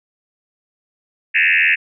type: tone with frequency modulation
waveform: sine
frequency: 2200 Hz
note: C#7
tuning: 14 cents flat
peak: -11 dBFS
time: 1.34-1.76 s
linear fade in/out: 20 ms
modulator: 85.6 Hz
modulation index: 6
effects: none